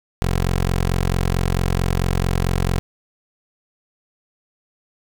15% pulse tone, 44.51 Hz, F1, 34 cents sharp, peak -11 dBFS, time 0.22-2.79 s, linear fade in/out 0 ms, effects none

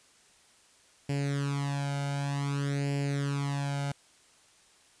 sawtooth tone with flanger, 141.1 Hz, C#3, 31 cents sharp, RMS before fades -31 dBFS, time 1.09-3.92 s, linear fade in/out 5 ms, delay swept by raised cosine 0.4 to 1.36 ms, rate 0.54 Hz, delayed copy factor +0.8, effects white hiss -61 dBFS RMS until 5 s + resampled to 22050 Hz

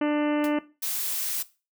harmonic tone, 296.9 Hz, D4, 19 cents sharp, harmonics 1 / 2 / 3 / 4 / 5 / 6 / 7 / 8 / 9 / 10, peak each -22 / -29 / -35 / -37 / -40 / -41 / -42 / -46 / -44 / -46 dBFS, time 0.01-0.59 s, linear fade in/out 5 ms
white noise with exponential decay, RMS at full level -35 dBFS, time 0.44-0.54 s, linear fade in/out 2 ms, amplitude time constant 20 ms
blue noise, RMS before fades -29 dBFS, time 0.82-1.43 s, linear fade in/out 10 ms
effects noise-tail reverb RT60 0.3 s tail -17 dB re dry

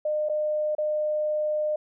sine tone with dropouts, 607 Hz, D#5, 43 cents flat, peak -23 dBFS, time 0.05-1.76 s, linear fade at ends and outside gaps 5 ms, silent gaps 0.288-0.295 / 0.751-0.782 s, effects none

